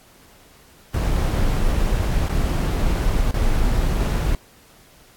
brown noise with dropouts, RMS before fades -19 dBFS, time 0.94-4.35 s, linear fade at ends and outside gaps 2 ms, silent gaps 2.285-2.294 / 3.311-3.341 s, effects pink hiss -51 dBFS RMS until 5.16 s + AAC 64 kbps

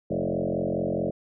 sine tone with frequency modulation, 380.2 Hz, F#4, 47 cents sharp, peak -24 dBFS, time 0.1-1.11 s, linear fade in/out 10 ms, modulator 44.7 Hz, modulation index 5.6, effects none

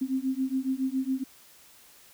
sine beating tone pair, 260 / 267.2 Hz, C4 / C4, -11 / +36 cents, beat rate 7.2 Hz, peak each -29 dBFS, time 0.01-1.24 s, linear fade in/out 10 ms, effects white hiss -55 dBFS RMS until 2.13 s

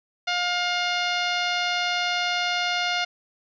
10% pulse tone, 710 Hz, F5, 28 cents sharp, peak -14 dBFS, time 0.27-3.05 s, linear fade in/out 10 ms, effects resampled to 16000 Hz + 9-bit

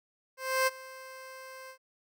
15% pulse tone with ADSR envelope, 523.3 Hz, C5, in tune, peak -17 dBFS, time 0.37-1.78 s, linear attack 300 ms, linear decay 27 ms, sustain -21 dB, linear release 85 ms, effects none

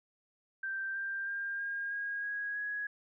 sine tone with pitch steps, 1568 / 1584.4 / 1600.9 / 1617.7 / 1634.6 / 1651.7 / 1668.9 Hz, G6 / G6 / G6 / G#6 / G#6 / G#6 / G#6, 0 / +18 / +36 / -46 / -28 / -10 / +8 cents, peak -34 dBFS, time 0.63-2.87 s, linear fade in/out 5 ms, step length 320 ms, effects none

